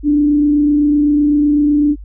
sine tone with frequency modulation, 293.7 Hz, D4, in tune, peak -9 dBFS, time 0.03-1.96 s, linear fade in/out 50 ms, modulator 27.9 Hz, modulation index 0.23, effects added 50 Hz sine -29 dBFS peak until 2.04 s

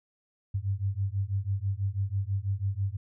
sine beating tone pair, 95.5 / 101.6 Hz, G2 / G#2, -45 / -38 cents, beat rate 6.1 Hz, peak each -30 dBFS, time 0.54-2.97 s, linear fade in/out 10 ms, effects none

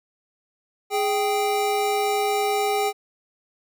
square tone pair together, 415.3 / 784 Hz, G#4 / G5, 0 / 0 cents, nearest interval major seventh, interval 1100 cents, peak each -24 dBFS, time 0.9-2.93 s, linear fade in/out 50 ms, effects none

